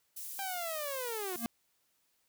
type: high-pass noise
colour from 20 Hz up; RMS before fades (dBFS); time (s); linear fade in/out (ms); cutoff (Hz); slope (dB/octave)
pink; -43; 0.16-1.46; 10; 11000; 12
type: linear sweep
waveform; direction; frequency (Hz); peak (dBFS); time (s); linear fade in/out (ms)
sawtooth; down; 794 to 349.2; -33; 0.39-1.36; 0
type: tone with exponential growth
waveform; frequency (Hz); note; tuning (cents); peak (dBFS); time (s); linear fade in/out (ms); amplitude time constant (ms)
square; 233.1; A#3; 0; -30; 1.32-1.46; 0; 29
effects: white hiss -75 dBFS RMS until 2.28 s